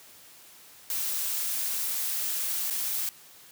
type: noise with dropouts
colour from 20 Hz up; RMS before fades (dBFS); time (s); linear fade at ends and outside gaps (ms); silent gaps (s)
blue; -30; 0.9-3.09; 1; 2.701-2.707
effects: white hiss -52 dBFS RMS until 3.51 s + high-pass 80 Hz 12 dB/octave